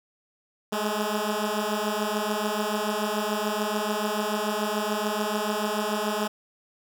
10% pulse beating tone pair, 207.7 / 214.6 Hz, G#3 / A3, 0 / -43 cents, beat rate 6.9 Hz, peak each -20 dBFS, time 0.72-6.28 s, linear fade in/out 10 ms, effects none

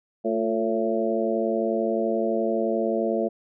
harmonic tone with a mistuned harmonic, 111.5 Hz, A2, 23 cents sharp, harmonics 2 / 3 / 4 / 5 / 6, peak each -28 / -28 / -28 / -28 / -28 dBFS, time 0.24-3.29 s, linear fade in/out 20 ms, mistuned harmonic 3, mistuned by +62 cents, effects none

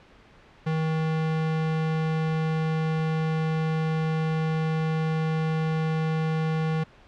square tone, 158.8 Hz, D#3, 36 cents sharp, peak -24 dBFS, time 0.66-6.84 s, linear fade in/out 10 ms, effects pink hiss -53 dBFS RMS until 7.07 s + low-pass 3000 Hz 12 dB/octave

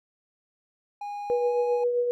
triangle tone with pitch glide, 820 to 831 Hz, G#5 to G#5, -22 to +1 cents, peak -30 dBFS, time 1.01-1.84 s, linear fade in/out 5 ms, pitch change +23 cents, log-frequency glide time 1.44-1.52 s
sine tone with tremolo, 485.5 Hz, B4, 30 cents flat, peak -20 dBFS, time 1.3-2.11 s, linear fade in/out 0 ms, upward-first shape triangle, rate 7.6 Hz, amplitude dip 45%
effects none

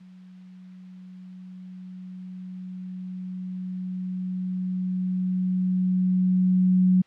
sine tone with level ramp, 184.1 Hz, F#3, 8 cents flat, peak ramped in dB -45 to -15 dBFS, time 0-7.02 s, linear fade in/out 10 ms, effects white hiss -60 dBFS RMS until 7.06 s + low-pass 3000 Hz 12 dB/octave

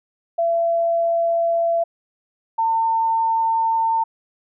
sine tone pair in turn, 674 / 902.8 Hz, E5 / A5, +38 / +44 cents, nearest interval perfect fourth, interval 506 cents, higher second, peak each -16 dBFS, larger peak neither, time 0.38-1.84 / 2.58-4.04 s, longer neither, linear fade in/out 10 ms, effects none

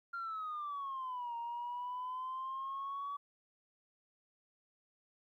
sine exponential two-way sweep, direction down then up, 1396.9 to 932.3 to 1140 Hz, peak -37 dBFS, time 0.13-3.17 s, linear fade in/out 10 ms, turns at 1.36 s, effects tanh soft clip ceiling -35 dBFS + 13-bit

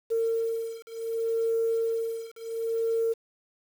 sine beating tone pair, 455.1 / 455.77 Hz, A#4 / A#4, -42 / -39 cents, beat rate 0.67 Hz, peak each -28 dBFS, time 0.1-3.14 s, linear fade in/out 20 ms, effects tanh soft clip ceiling -18 dBFS + 8-bit

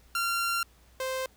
sawtooth tone pair in turn, 1379 / 521.8 Hz, F6 / C5, -22 / -5 cents, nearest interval octave + perfect fourth, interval 1683 cents, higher first, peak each -23 / -26 dBFS, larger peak first, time 0.15-0.63 / 1-1.26 s, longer first, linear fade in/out 2 ms, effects added 60 Hz sine -58 dBFS peak until 1.36 s + pink hiss -62 dBFS RMS until 1.36 s

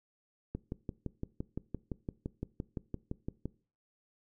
click train, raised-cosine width 3 ms, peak -23 dBFS, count 18, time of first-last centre 0.55-3.456 s, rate 5.85 Hz, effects noise-tail reverb RT60 0.4 s tail -21 dB re dry

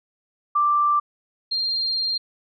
sine tone pair in turn, 1177 / 4194 Hz, D6 / C8, +3 / +3 cents, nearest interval octave + minor seventh, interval 2200 cents, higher second, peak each -16 / -21 dBFS, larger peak first, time 0.55-1 / 1.51-2.18 s, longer second, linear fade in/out 10 ms, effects none

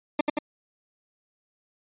20% pulse tone with echo, 298.8 Hz, D4, 30 cents sharp, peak -14 dBFS, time 0.19-0.21 s, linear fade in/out 5 ms, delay 89 ms, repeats 2, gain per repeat -2 dB, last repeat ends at 0.388 s, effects resampled to 8000 Hz

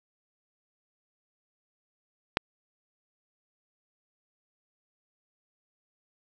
click, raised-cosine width 0.3 ms, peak -6 dBFS, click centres 2.371 s, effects none

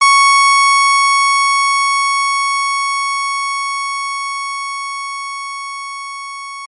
30% pulse tone with level ramp, 1108.7 Hz, C#6, in tune, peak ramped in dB -3 to -23 dBFS, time 0.01-6.66 s, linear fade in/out 10 ms, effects MP3 48 kbps

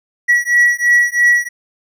triangle beating tone pair, 1930 / 1933 Hz, B6 / B6, -40 / -38 cents, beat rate 3 Hz, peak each -11 dBFS, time 0.28-1.49 s, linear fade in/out 20 ms, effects none

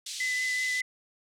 pink band-pass noise, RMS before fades -38 dBFS, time 0.06-0.81 s, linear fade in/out 5 ms, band 3200 to 8400 Hz, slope 24 dB/octave
sine tone with vibrato, 2014 Hz, B6, 33 cents sharp, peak -27 dBFS, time 0.2-0.82 s, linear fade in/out 5 ms, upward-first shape triangle, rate 5.2 Hz, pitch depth 15 cents each way
effects none

